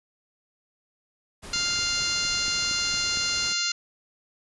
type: noise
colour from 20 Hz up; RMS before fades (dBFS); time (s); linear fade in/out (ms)
pink; -41; 1.42-3.54; 20
type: harmonic tone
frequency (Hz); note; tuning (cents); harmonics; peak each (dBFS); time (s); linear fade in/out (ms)
698.5; F5; 0; 2 / 3 / 4 / 5 / 6 / 7 / 8 / 9 / 10; -33 / -36 / -32 / -37 / -28 / -33 / -37 / -34 / -35; 1.53-3.72; 5
type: click train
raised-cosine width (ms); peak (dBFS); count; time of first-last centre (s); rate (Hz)
3; -28; 8; 1.56-3.173; 4.34
effects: resampled to 24000 Hz